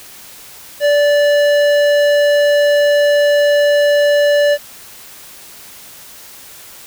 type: tone with tanh clipping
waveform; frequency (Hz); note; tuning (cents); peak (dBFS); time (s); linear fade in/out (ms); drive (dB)
sine; 582; D5; -16; -11; 0.8-4.58; 50; 16
effects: white hiss -37 dBFS RMS until 6.86 s